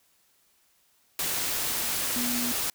sine tone in noise, 242.9 Hz, B3, 29 cents flat, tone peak -30 dBFS, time 2.16-2.52 s, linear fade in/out 2 ms, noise white, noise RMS -29 dBFS, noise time 1.19-2.7 s, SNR -4 dB, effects white hiss -66 dBFS RMS until 2.74 s

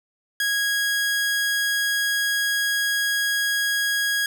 sawtooth tone, 1650 Hz, G#6, 12 cents flat, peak -17 dBFS, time 0.4-4.26 s, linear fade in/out 2 ms, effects none

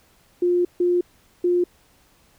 sine tone bursts at uneven times, 353.7 Hz, F4, 22 cents sharp, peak -16 dBFS, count 3, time 0.42-0.65 / 0.8-1.01 / 1.44-1.64 s, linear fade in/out 5 ms, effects pink hiss -58 dBFS RMS until 2.38 s

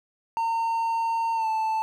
triangle tone with pitch glide, 913 to 881.4 Hz, A#5 to A5, -36 to +3 cents, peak -21 dBFS, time 0.37-1.82 s, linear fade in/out 0 ms, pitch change -61 cents, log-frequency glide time 1.34-1.48 s, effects none

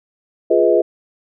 sine chord, F half-diminished seventh, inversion none, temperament equal with one note detuned, 349.2 / 415.3 / 493.9 / 636.4 Hz, F4 / Ab4 / Cb5 / Eb5, 0 / 0 / 0 / +39 cents, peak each -16 dBFS, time 0.5-0.82 s, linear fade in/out 10 ms, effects none

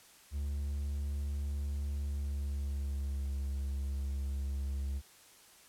triangle tone with pitch glide, 71.3 to 68.71 Hz, C#2 to C#2, +49 to -15 cents, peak -31 dBFS, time 0.31-5.02 s, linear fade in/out 50 ms, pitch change -64 cents, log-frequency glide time 2.01-3.39 s, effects white hiss -59 dBFS RMS until 5.68 s + low-pass 12000 Hz 12 dB/octave

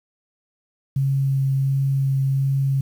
sine tone with vibrato, 136 Hz, C#3, 33 cents flat, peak -17 dBFS, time 0.96-2.81 s, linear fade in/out 5 ms, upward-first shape sine, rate 1.4 Hz, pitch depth 9 cents each way, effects 8-bit

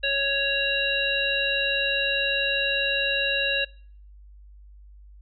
harmonic tone, 554.4 Hz, C#5, in tune, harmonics 1 / 3 / 5 / 7, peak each -30 / -27 / -25 / -28 dBFS, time 0.03-3.65 s, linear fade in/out 10 ms, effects noise-tail reverb RT60 0.5 s tail -23 dB re dry + added 50 Hz sine -45 dBFS peak until 5.21 s

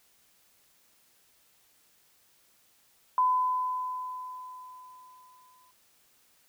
sine tone with exponential decay, 1009 Hz, B5, 37 cents sharp, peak -20 dBFS, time 3.18-5.71 s, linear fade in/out 1 ms, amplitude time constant 550 ms, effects white hiss -65 dBFS RMS until 6.48 s

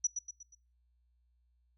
sine tone with echo, 5890 Hz, F#8, 9 cents flat, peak -26 dBFS, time 0.04-0.07 s, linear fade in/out 5 ms, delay 120 ms, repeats 4, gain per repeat -7 dB, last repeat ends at 0.55 s, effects noise-tail reverb RT60 0.3 s tail -22 dB re dry + added 60 Hz sine -69 dBFS peak until 1.77 s

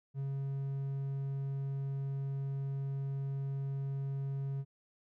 triangle tone, 137.3 Hz, C#3, 16 cents flat, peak -32 dBFS, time 0.14-4.65 s, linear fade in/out 50 ms, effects none

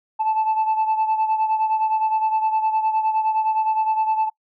sine beating tone pair, 873 / 882.7 Hz, A5 / A5, -14 / +5 cents, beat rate 9.7 Hz, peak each -17 / -23 dBFS, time 0.19-4.3 s, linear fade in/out 20 ms, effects noise-tail reverb RT60 0.1 s tail -24 dB re dry + tanh soft clip ceiling -14 dBFS

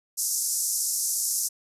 pink band-pass noise, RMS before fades -27 dBFS, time 0.17-1.49 s, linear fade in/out 20 ms, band 5500 to 13000 Hz, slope 48 dB/octave, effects resampled to 32000 Hz

